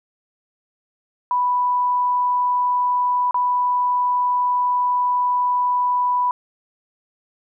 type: tone with dropouts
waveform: sine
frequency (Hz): 988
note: B5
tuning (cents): 0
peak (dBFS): -16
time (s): 1.31-6.31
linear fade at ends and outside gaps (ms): 1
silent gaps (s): 3.31-3.344
effects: none